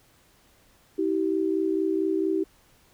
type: tone pair together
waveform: sine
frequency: 321 / 385.4 Hz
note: E4 / G4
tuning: -46 / -29 cents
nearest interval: minor third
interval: 317 cents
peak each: -25 dBFS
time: 0.98-2.44 s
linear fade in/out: 10 ms
effects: pink hiss -60 dBFS RMS until 2.93 s